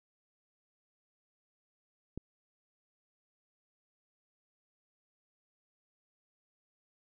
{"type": "click", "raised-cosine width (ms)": 3, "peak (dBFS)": -26, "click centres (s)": 2.176, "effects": []}